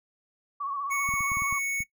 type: tone with vibrato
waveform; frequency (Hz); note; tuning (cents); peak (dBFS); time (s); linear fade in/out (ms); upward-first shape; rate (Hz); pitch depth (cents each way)
sine; 1123; C#6; +22; -29; 0.6-1.59; 10; sine; 15; 54
type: tone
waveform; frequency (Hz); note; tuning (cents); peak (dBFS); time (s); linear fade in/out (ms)
square; 2217; C#7; 0; -28; 0.9-1.84; 20
type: clicks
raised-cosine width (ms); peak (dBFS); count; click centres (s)
5; -28; 8; 1.09 / 1.139 / 1.207 / 1.318 / 1.371 / 1.421 / 1.526 / 1.805
effects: noise-tail reverb RT60 0.1 s tail -19 dB re dry